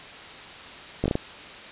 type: slowing click train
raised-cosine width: 2 ms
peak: -10 dBFS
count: 5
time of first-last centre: 1.04-1.154 s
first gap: 17 ms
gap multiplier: 1.36
effects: white hiss -41 dBFS RMS until 1.71 s + resampled to 8000 Hz